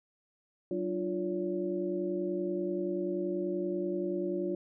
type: tone cluster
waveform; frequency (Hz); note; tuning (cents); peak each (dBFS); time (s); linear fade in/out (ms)
sine; 188.1 / 301.1 / 351.5 / 566; F#3 / D4 / F4 / C#5; +29 / +43 / +11 / +36; -38 / -38 / -32 / -39; 0.71-4.55; 2
effects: none